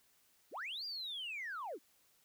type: linear two-way sweep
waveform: sine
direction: up then down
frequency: 168.9 to 4871 to 235.7 Hz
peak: -39 dBFS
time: 0.51-1.79 s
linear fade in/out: 50 ms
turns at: 0.85 s
effects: tanh soft clip ceiling -37 dBFS + white hiss -71 dBFS RMS until 2.24 s